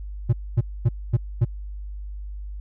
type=tone bursts; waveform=triangle; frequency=117.1 Hz; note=A#2; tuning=8 cents sharp; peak=-12 dBFS; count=5; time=0.29-1.45 s; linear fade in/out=10 ms; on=40 ms; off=240 ms; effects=added 50 Hz sine -31 dBFS peak until 2.6 s